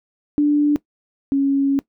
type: tone pair in turn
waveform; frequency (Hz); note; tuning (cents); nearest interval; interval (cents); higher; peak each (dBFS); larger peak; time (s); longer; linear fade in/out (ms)
sine; 293.7 / 276.3; D4 / C#4; 0 / -6; minor second; 106; first; -12 / -14; first; 0.38-0.76 / 1.32-1.79; second; 0
effects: noise-tail reverb RT60 0.1 s tail -19 dB re dry